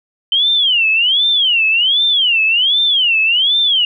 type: tone with vibrato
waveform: sine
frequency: 3050 Hz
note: G7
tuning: 48 cents flat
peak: -10 dBFS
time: 0.32-3.85 s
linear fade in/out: 2 ms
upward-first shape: sine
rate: 1.3 Hz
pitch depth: 280 cents each way
effects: none